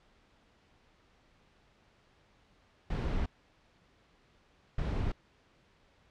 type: noise bursts at uneven times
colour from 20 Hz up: brown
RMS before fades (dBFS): -32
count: 2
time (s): 2.9-3.26 / 4.78-5.12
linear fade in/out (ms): 5
effects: pink hiss -66 dBFS RMS until 6.1 s + low-pass 4000 Hz 12 dB/octave